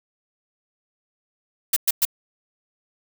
blue noise bursts, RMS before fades -18 dBFS, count 3, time 1.73-2.052 s, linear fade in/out 5 ms, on 34 ms, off 110 ms, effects none

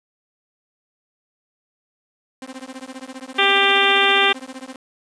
sawtooth tone with tremolo, 261.6 Hz, C4, in tune, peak -26 dBFS, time 2.42-4.76 s, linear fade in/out 2 ms, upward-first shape sine, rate 15 Hz, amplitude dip 85%
harmonic tone, 395.6 Hz, G4, 16 cents sharp, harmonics 1 / 2 / 3 / 4 / 5 / 6 / 7 / 8 / 9, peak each -22 / -22 / -22 / -22 / -22 / -22 / -22 / -22 / -22 dBFS, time 3.38-4.33 s, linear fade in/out 10 ms
effects resampled to 22050 Hz + 7-bit

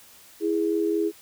sine tone pair together, 329.6 / 414.1 Hz, E4 / G#4, 0 / -5 cents, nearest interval major third, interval 395 cents, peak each -24 dBFS, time 0.4-1.12 s, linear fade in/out 50 ms, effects white hiss -51 dBFS RMS until 1.21 s

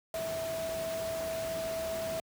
sine tone in noise, 653 Hz, E5, 17 cents flat, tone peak -33 dBFS, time 0.14-2.2 s, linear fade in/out 2 ms, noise pink, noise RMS -41 dBFS, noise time 0.14-2.2 s, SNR +5 dB, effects high-pass 80 Hz 12 dB/octave

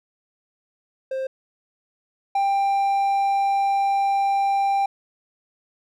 triangle tone pair in turn, 528 / 791.1 Hz, C5 / G5, +16 / +16 cents, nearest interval perfect fifth, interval 700 cents, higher second, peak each -22 / -16 dBFS, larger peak second, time 1.11-1.27 / 2.35-4.86 s, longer second, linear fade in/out 5 ms, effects none

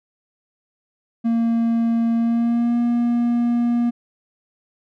triangle tone with pitch glide, 230.6 to 238 Hz, A#3 to A#3, -19 to +36 cents, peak -14 dBFS, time 1.24-3.91 s, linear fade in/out 20 ms, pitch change +55 cents, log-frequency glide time 2.16-2.78 s, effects none

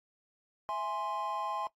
triangle chord, E augmented, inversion none, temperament equal, 659.3 / 830.6 / 1046.5 Hz, E5 / G#5 / B#5, 0 / 0 / 0 cents, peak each -39 / -35 / -34 dBFS, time 0.69-1.67 s, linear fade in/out 0 ms, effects noise-tail reverb RT60 0.1 s tail -18 dB re dry + AAC 64 kbps

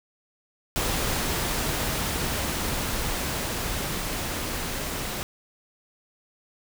pink noise with level ramp, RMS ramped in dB -26 to -31 dBFS, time 0.76-5.23 s, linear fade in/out 0 ms, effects none

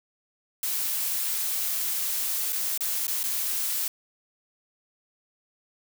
blue noise with dropouts, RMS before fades -28 dBFS, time 0.63-3.88 s, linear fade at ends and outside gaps 2 ms, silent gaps 2.524-2.528 / 2.777-2.807 / 3.069-3.079 / 3.232-3.238 s, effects none

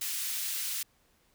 white high-pass noise, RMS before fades -34 dBFS, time 0.01-0.83 s, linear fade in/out 5 ms, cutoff 2200 Hz, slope 12 dB/octave, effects pink hiss -68 dBFS RMS until 1.34 s

